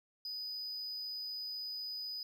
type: tone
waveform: triangle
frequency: 4978 Hz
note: D#8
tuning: in tune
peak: -38 dBFS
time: 0.25-2.23 s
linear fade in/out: 2 ms
effects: none